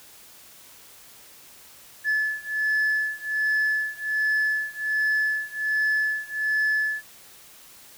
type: beating tone pair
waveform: sine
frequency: 1726 / 1727.3 Hz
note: A6 / A6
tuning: -34 / -32 cents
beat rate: 1.3 Hz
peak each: -23 / -24 dBFS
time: 2.04-7.03 s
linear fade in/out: 50 ms
effects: tanh soft clip ceiling -18 dBFS + white hiss -49 dBFS RMS until 7.97 s